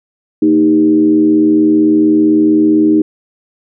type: tone with frequency modulation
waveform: sine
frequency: 311.1 Hz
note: D#4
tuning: in tune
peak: -6 dBFS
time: 0.42-3.02 s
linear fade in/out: 5 ms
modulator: 84.4 Hz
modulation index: 0.66
effects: none